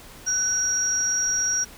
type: tone pair together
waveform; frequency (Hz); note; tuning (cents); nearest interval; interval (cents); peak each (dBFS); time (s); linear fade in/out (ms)
sine; 1500 / 5683; F#6 / F8; +23 / +29; octave + major seventh; 2306; -30 / -21; 0.26-1.65; 20
effects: pink hiss -45 dBFS RMS until 1.77 s

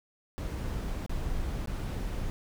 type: noise with dropouts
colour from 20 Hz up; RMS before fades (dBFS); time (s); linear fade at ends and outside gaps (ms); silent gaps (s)
brown; -33; 0.38-2.3; 0; 1.063-1.095 / 1.659-1.673
effects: none

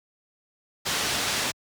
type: low-pass noise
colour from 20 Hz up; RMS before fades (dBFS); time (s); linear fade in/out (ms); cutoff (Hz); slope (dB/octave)
white; -27; 0.85-1.52; 20; 5600; 12
effects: high-pass 60 Hz 12 dB/octave

